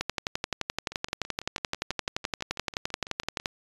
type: two click trains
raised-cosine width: 0.2 ms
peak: -10 / -23 dBFS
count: 41 / 16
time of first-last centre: 0.01-3.458 / 0.92-3.399 s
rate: 11.6 / 6.05 Hz
effects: resampled to 24000 Hz